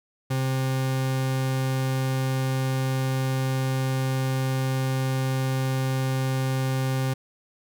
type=tone; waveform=40% pulse; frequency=131.9 Hz; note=C3; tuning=14 cents sharp; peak=-22 dBFS; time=0.3-7.14 s; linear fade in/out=10 ms; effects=none